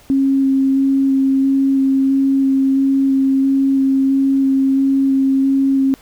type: tone with vibrato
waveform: sine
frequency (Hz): 270.2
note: C#4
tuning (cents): -44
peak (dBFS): -11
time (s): 0.1-5.94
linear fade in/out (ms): 0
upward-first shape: square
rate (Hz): 1.5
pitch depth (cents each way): 8
effects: pink hiss -47 dBFS RMS until 6.01 s